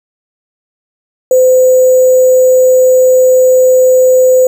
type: tone with sample-and-hold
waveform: sine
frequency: 512 Hz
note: C5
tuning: 38 cents flat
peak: -3 dBFS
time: 1.31-4.47 s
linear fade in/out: 2 ms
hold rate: 7350 Hz
effects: none